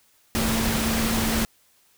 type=tone in noise; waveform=sine; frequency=224 Hz; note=A3; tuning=31 cents sharp; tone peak=-25 dBFS; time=0.35-1.45 s; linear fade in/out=0 ms; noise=pink; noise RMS=-25 dBFS; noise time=0.35-1.45 s; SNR=-3 dB; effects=white hiss -61 dBFS RMS until 1.97 s